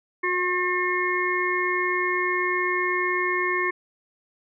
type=harmonic tone with a mistuned harmonic; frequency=359.2 Hz; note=F4; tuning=49 cents sharp; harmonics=1 / 3 / 5 / 6; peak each=-27 / -27 / -27 / -27 dBFS; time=0.23-3.71 s; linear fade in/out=10 ms; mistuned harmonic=1; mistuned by=+15 cents; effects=none